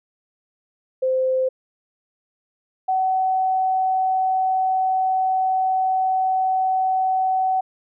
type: tone pair in turn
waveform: sine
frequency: 519 / 754.2 Hz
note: C5 / F#5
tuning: -14 / +33 cents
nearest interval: tritone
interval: 647 cents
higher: second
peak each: -17 dBFS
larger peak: neither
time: 1.02-1.49 / 2.88-7.61 s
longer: second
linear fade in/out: 10 ms
effects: none